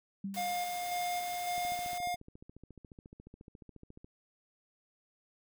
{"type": "tone with exponential decay", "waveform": "sine", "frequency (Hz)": 196.5, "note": "G3", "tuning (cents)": 4, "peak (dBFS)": -33, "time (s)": [0.24, 0.75], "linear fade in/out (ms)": 5, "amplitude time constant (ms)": 110}
{"type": "noise", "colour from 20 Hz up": "white", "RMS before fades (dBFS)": -46, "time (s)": [0.34, 1.98], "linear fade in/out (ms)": 2}
{"type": "tone with tremolo", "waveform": "square", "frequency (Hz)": 710, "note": "F5", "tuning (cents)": 28, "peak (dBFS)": -33, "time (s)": [0.36, 2.16], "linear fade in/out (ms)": 20, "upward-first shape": "square", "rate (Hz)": 1.8, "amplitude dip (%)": 30}
{"type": "click train", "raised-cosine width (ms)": 3, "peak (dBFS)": -38, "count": 36, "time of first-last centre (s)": [1.58, 4.045], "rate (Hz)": 14.2}
{"effects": []}